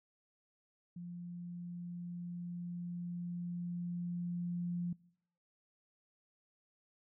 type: tone with level ramp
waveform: sine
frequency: 174.6 Hz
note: F3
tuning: in tune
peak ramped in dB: -43 to -34 dBFS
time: 0.96-4.93 s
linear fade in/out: 5 ms
effects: noise-tail reverb RT60 0.7 s tail -24 dB re dry